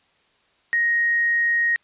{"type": "tone", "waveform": "sine", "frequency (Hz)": 1874, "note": "A#6", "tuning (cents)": 9, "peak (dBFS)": -17, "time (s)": [0.73, 1.76], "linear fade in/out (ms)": 0, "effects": ["white hiss -62 dBFS RMS until 1.83 s", "resampled to 8000 Hz"]}